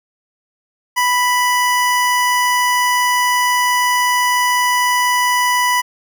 25% pulse tone, 987.8 Hz, B5, in tune, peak -9 dBFS, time 0.96-5.82 s, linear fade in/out 20 ms, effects none

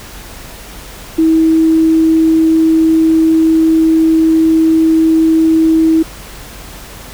sine tone, 321.8 Hz, E4, 42 cents flat, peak -6 dBFS, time 1.18-6.03 s, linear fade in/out 10 ms, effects added 47 Hz sine -36 dBFS peak until 7.13 s + pink hiss -32 dBFS RMS until 7.13 s

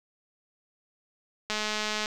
click train, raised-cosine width 0.2 ms, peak -13 dBFS, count 120, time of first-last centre 1.5-2.059 s, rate 213 Hz, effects none

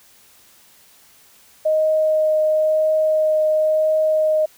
sine tone with vibrato, 622.3 Hz, D#5, in tune, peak -14 dBFS, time 1.65-4.46 s, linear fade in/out 10 ms, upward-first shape triangle, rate 0.97 Hz, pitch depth 9 cents each way, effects white hiss -51 dBFS RMS until 4.57 s

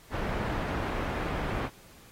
pink low-pass noise, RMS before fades -32 dBFS, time 0.1-1.7 s, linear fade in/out 50 ms, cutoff 1800 Hz, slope 12 dB/octave, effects pink hiss -55 dBFS RMS until 2.11 s + AAC 48 kbps

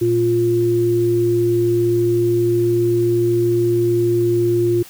sine tone pair together, 116.54 / 349.9 Hz, A#2 / F4, 0 / +3 cents, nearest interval octave + perfect fifth, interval 1903 cents, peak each -21 / -14 dBFS, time 0.01-4.83 s, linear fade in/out 10 ms, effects white hiss -41 dBFS RMS until 4.89 s

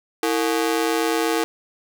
sawtooth ring-modulated tone, 392 Hz, G4, in tune, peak -12 dBFS, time 0.23-1.44 s, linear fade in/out 0 ms, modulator 64.2 Hz, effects none

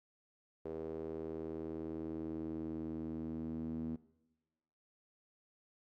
sawtooth tone with band-pass filter sweep, 80 Hz, D#2, 49 cents sharp, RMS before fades -42 dBFS, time 0.65-3.96 s, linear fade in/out 5 ms, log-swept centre 430 to 250 Hz, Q 4.1, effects noise-tail reverb RT60 1.0 s tail -18 dB re dry

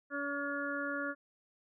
harmonic tone, 284.1 Hz, C#4, 43 cents sharp, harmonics 1 / 2 / 4 / 5 / 6, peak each -40 / -41 / -44 / -38 / -42 dBFS, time 0.1-1.15 s, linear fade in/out 50 ms, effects none

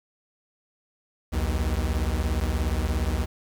45% pulse beating tone pair, 61.74 / 78.74 Hz, B1 / D#2, 0 / +21 cents, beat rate 17 Hz, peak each -26 / -26 dBFS, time 1.32-3.26 s, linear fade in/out 20 ms, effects 8-bit

